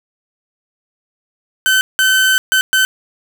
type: tone bursts at uneven times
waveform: 30% pulse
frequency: 1531 Hz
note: G6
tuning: 41 cents flat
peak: -7 dBFS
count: 4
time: 1.66-1.81 / 1.99-2.38 / 2.52-2.61 / 2.73-2.85 s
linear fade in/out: 0 ms
effects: none